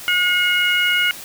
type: harmonic tone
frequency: 721 Hz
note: F#5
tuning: 45 cents flat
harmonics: 2 / 3 / 4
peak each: -19 / -19 / -19 dBFS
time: 0.08-1.11 s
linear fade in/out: 0 ms
effects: white hiss -35 dBFS RMS until 1.24 s